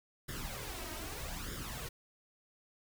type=noise with flanger; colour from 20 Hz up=pink; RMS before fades=-42 dBFS; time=0.28-1.89 s; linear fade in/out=10 ms; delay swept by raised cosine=0.57 to 3.17 ms; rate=0.8 Hz; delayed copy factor=+0.7; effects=none